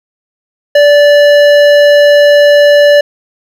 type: tone with hard clipping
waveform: triangle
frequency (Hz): 582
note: D5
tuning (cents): -16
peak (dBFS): -4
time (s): 0.75-3.01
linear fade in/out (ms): 5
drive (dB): 17
effects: none